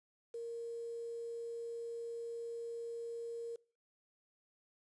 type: tone with quantisation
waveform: sine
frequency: 465.7 Hz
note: A#4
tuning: 2 cents flat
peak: -40 dBFS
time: 0.34-3.56 s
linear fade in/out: 5 ms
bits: 10
effects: noise-tail reverb RT60 0.4 s tail -23 dB re dry + resampled to 22050 Hz